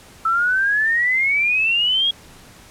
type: exponential sweep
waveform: sine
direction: up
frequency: 1310 to 3322 Hz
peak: -15 dBFS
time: 0.25-2.11 s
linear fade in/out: 5 ms
effects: pink hiss -45 dBFS RMS until 2.7 s + low-pass 12000 Hz 12 dB/octave